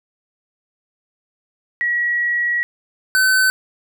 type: tone pair in turn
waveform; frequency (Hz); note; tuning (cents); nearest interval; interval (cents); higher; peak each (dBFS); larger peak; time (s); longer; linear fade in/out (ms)
sine / square; 1918 / 1522.8; A#6 / F#6; +49 / +49; major third; 400; first; -16 / -13; second; 1.81-2.63 / 3.15-3.5; first; 0
effects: none